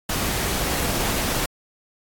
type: noise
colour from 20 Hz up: pink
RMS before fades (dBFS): -24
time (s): 0.09-1.46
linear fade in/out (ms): 5
effects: AAC 64 kbps